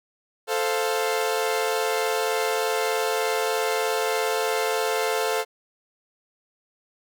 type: chord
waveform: sawtooth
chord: F major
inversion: first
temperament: equal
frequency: 440 / 523.3 / 698.5 Hz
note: A4 / C5 / F5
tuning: 0 / 0 / 0 cents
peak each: -21 / -24 / -25 dBFS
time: 0.47-5.45 s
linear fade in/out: 50 ms
effects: none